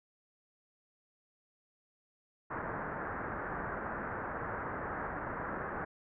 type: low-pass noise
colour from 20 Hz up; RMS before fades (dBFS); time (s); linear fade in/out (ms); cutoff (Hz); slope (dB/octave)
white; -39; 2.5-5.85; 10; 1700; 48
effects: none